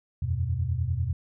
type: chord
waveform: sine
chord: E suspended second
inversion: none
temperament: equal with one note detuned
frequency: 82.41 / 92.5 / 124.19 Hz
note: E2 / F#2 / B2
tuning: 0 / 0 / +10 cents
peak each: -29 dBFS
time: 0.22-1.13 s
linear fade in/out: 5 ms
effects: none